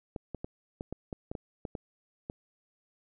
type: clicks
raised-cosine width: 2 ms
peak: -23 dBFS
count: 11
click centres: 0.162 / 0.347 / 0.445 / 0.809 / 0.926 / 1.128 / 1.315 / 1.352 / 1.652 / 1.752 / 2.299 s
effects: none